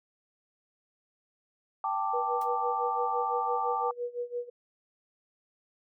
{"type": "chord", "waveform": "sine", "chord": "G suspended second", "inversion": "none", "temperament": "just", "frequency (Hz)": [784, 882, 1176], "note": ["G5", "A5", "D6"], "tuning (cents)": [0, 4, 2], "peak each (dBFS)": -32, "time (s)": [1.84, 3.91], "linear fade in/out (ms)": 2}
{"type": "tone with tremolo", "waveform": "sine", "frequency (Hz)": 484.2, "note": "B4", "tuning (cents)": -34, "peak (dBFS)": -29, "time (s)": [2.13, 4.5], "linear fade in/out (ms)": 10, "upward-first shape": "sine", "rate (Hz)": 5.9, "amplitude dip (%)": 90}
{"type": "noise with exponential decay", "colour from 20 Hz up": "white", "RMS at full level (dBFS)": -44, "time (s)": [2.41, 2.49], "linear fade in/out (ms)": 5, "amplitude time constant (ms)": 17}
{"effects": []}